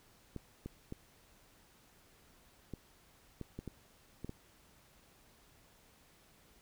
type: clicks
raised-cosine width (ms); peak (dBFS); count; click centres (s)
3; -29; 9; 0.363 / 0.66 / 0.924 / 2.737 / 3.413 / 3.59 / 3.677 / 4.246 / 4.294
effects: pink hiss -65 dBFS RMS until 6.61 s